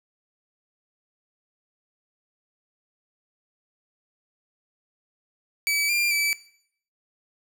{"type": "tone with pitch steps", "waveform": "sawtooth", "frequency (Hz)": [2294, 2389, 2310], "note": ["D7", "D7", "D7"], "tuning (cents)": [-41, 29, -29], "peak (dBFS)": -18, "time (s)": [5.67, 6.33], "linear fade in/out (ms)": 0, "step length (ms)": 220, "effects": ["noise-tail reverb RT60 0.6 s tail -17 dB re dry"]}